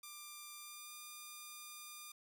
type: tone with pitch glide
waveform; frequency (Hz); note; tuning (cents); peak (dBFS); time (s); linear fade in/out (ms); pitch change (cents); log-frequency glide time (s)
5% pulse; 1191 to 1203.4; D6 to D6; +24 to +42; -38; 0.03-2.12; 5; +18; 0.57-0.92
effects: none